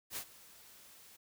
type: noise with ADSR envelope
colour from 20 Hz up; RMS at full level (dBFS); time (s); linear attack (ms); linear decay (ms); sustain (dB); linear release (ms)
white; -39; 0.1-1.17; 70; 72; -19; 14
effects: none